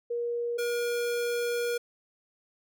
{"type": "tone pair in turn", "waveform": ["sine", "square"], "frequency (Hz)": [474.7, 477.4], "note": ["A#4", "A#4"], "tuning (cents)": [31, 41], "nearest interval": "unison", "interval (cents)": 10, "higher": "second", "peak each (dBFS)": -28, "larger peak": "neither", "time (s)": [[0.1, 0.58], [0.58, 1.78]], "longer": "second", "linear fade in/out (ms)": 10, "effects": []}